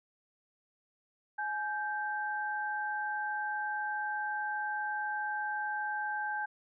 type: tone pair together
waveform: sine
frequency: 843.2 / 1568 Hz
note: G#5 / G6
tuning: +26 / 0 cents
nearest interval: major seventh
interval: 1074 cents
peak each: -35 / -35 dBFS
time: 1.38-6.46 s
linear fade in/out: 10 ms
effects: none